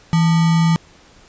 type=tone with sample-and-hold; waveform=sine; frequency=164.81 Hz; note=E3; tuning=in tune; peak=-11 dBFS; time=0.13-0.76 s; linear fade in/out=0 ms; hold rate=1050 Hz; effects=pink hiss -48 dBFS RMS until 1.28 s + resampled to 16000 Hz